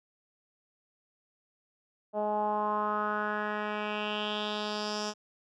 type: tone with low-pass filter sweep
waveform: 10% pulse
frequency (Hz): 210.3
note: G#3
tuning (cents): +22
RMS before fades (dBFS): -32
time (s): 2.13-5.14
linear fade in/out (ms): 50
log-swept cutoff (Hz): 690 to 6000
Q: 4.1
effects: none